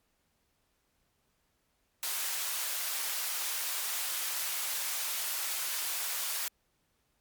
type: high-pass noise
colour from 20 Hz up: white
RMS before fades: -34 dBFS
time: 2.03-6.48 s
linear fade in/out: 0 ms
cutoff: 780 Hz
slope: 12 dB/octave
effects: pink hiss -75 dBFS RMS until 7.2 s + MP3 96 kbps